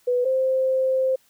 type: tone pair in turn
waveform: sine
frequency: 493.9 / 523.3 Hz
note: B4 / C5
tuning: 0 / 0 cents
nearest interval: minor second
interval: 100 cents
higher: second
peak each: -18 dBFS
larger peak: neither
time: 0.07-0.25 / 0.25-1.16 s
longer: second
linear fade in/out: 10 ms
effects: white hiss -61 dBFS RMS until 1.29 s